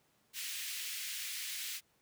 pink high-pass noise, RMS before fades -41 dBFS, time 0.33-1.81 s, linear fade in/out 50 ms, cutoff 2100 Hz, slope 24 dB/octave, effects pink hiss -72 dBFS RMS until 2.01 s + high-pass 100 Hz 12 dB/octave

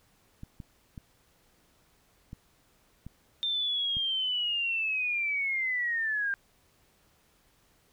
clicks, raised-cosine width 5 ms, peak -29 dBFS, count 6, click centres 0.434 / 0.602 / 0.978 / 2.331 / 3.066 / 3.969 s
sine linear sweep, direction down, 3606 to 1582 Hz, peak -27 dBFS, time 3.43-6.34 s, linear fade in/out 0 ms
effects pink hiss -66 dBFS RMS until 7.92 s

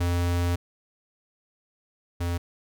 square tone pair in turn, 87.31 / 86.51 Hz, F2 / F2, 0 / -16 cents, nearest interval unison, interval 16 cents, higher first, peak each -23 / -26 dBFS, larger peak first, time 0-0.56 / 2.2-2.38 s, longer first, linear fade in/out 10 ms, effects none

